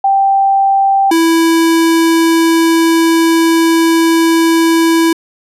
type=tone pair in turn; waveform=sine / square; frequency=784 / 329.6 Hz; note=G5 / E4; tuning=0 / 0 cents; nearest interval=octave + minor third; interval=1500 cents; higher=first; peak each=-7 / -8 dBFS; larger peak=first; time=0.04-1.11 / 1.11-5.13 s; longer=second; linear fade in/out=5 ms; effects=resampled to 32000 Hz